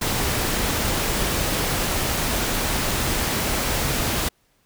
pink noise, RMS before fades -23 dBFS, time 0.01-4.29 s, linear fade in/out 10 ms, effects pink hiss -64 dBFS RMS until 4.65 s

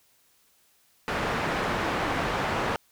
white low-pass noise, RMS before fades -28 dBFS, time 1.08-2.76 s, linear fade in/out 0 ms, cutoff 1400 Hz, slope 12 dB/octave, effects white hiss -64 dBFS RMS until 2.91 s

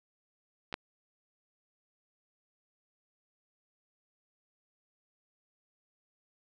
clicks, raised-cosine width 0.3 ms, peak -25 / -16 dBFS, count 2, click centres 0.727 / 0.741 s, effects none

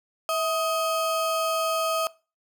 square ring-modulated tone, 952 Hz, A#5, 36 cents sharp, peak -21 dBFS, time 0.29-2.07 s, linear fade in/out 0 ms, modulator 302 Hz, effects noise-tail reverb RT60 0.3 s tail -20 dB re dry

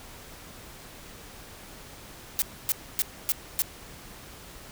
blue noise bursts, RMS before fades -24 dBFS, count 5, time 2.39-3.62 s, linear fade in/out 0 ms, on 30 ms, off 270 ms, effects pink hiss -46 dBFS RMS until 4.71 s

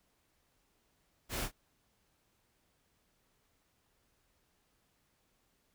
pink noise with echo, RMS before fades -37 dBFS, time 1.29-1.49 s, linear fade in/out 50 ms, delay 29 ms, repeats 1, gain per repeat -10 dB, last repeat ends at 1.519 s, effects pink hiss -75 dBFS RMS until 5.74 s

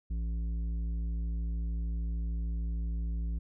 triangle tone with tanh clipping, 56.6 Hz, A1, 50 cents sharp, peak -32 dBFS, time 0.1-3.39 s, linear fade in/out 10 ms, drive 13 dB, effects none

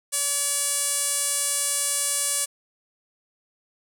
sawtooth tone with band-pass filter, 570 Hz, C#5, 48 cents sharp, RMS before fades -25 dBFS, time 0.12-2.46 s, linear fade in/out 20 ms, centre 9000 Hz, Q 2.8, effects none

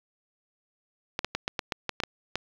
clicks, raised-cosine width 0.2 ms, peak -10 dBFS, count 10, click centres 1.191 / 1.246 / 1.35 / 1.479 / 1.592 / 1.722 / 1.893 / 2.002 / 2.036 / 2.356 s, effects low-pass 5000 Hz 12 dB/octave + 7-bit

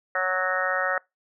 harmonic tone, 185 Hz, F#3, in tune, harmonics 3 / 4 / 5 / 6 / 7 / 8 / 9 / 10, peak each -29 / -32 / -40 / -37 / -29 / -30 / -34 / -28 dBFS, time 0.15-0.98 s, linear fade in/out 2 ms, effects noise-tail reverb RT60 0.2 s tail -24 dB re dry

